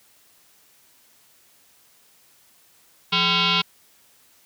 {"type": "tone with frequency modulation", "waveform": "sine", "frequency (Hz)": 174.61, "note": "F3", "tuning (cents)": 0, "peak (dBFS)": -17, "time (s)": [3.12, 3.62], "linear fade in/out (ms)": 10, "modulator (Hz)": 598, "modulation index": 6.6, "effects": ["white hiss -57 dBFS RMS until 4.45 s", "high-pass 60 Hz 12 dB/octave"]}